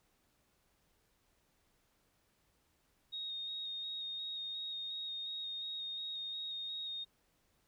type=tone with vibrato; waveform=sine; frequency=3729 Hz; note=A#7; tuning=in tune; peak=-39 dBFS; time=3.12-7.05 s; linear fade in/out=20 ms; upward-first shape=square; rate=2.8 Hz; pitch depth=14 cents each way; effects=pink hiss -75 dBFS RMS until 7.67 s